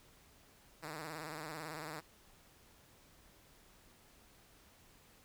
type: tone with vibrato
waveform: 5% pulse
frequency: 155.56 Hz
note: D#3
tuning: in tune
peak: -32 dBFS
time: 0.82-2.01 s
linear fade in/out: 20 ms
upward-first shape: sine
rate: 18 Hz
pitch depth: 100 cents each way
effects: pink hiss -64 dBFS RMS until 5.24 s